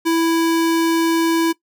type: tone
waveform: square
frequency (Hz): 330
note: E4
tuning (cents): +2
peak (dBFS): -15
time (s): 0.05-1.53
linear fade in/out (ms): 20
effects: noise-tail reverb RT60 0.1 s tail -19 dB re dry